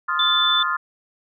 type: chord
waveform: sine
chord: F dominant seventh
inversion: second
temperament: equal with one note detuned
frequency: 1046.5 / 1244.5 / 1396.9 / 1738.8 Hz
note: C6 / Eb6 / F6 / A6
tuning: 0 / 0 / 0 / -21 cents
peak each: -26 / -24 / -24 / -30 dBFS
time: 0.08-0.77 s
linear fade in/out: 10 ms
type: tone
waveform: sine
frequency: 3520 Hz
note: A7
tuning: in tune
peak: -17 dBFS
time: 0.19-0.63 s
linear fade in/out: 5 ms
effects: none